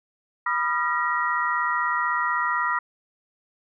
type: tone cluster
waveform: sine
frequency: 984 / 1217 / 1373 / 1899 Hz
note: B5 / D#6 / F6 / A#6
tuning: -7 / -39 / -30 / +32 cents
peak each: -27 dBFS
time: 0.46-2.79 s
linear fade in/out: 5 ms
effects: none